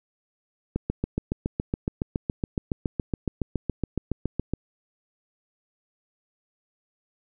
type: click train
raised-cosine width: 3 ms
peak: -12 dBFS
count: 28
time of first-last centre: 0.76-4.536 s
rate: 7.15 Hz
effects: none